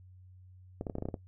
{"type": "clicks", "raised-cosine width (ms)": 2, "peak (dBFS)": -22, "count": 9, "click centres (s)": [0.811, 0.868, 0.898, 0.954, 0.984, 1.024, 1.055, 1.087, 1.142], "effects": ["noise-tail reverb RT60 0.1 s tail -18 dB re dry", "added 92 Hz sine -52 dBFS peak until 1.27 s"]}